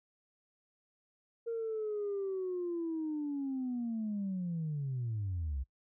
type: linear sweep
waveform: sine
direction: down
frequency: 466.2 to 61.74 Hz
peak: -32 dBFS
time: 1.46-5.64 s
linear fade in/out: 20 ms
effects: noise-tail reverb RT60 0.1 s tail -24 dB re dry + tanh soft clip ceiling -30 dBFS